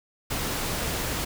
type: noise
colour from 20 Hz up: pink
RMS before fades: -29 dBFS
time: 0.3-1.25 s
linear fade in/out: 10 ms
effects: none